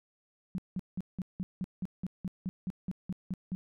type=tone bursts; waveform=sine; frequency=185 Hz; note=F#3; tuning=in tune; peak=-31 dBFS; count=15; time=0.55-3.55 s; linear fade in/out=0 ms; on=32 ms; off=180 ms; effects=none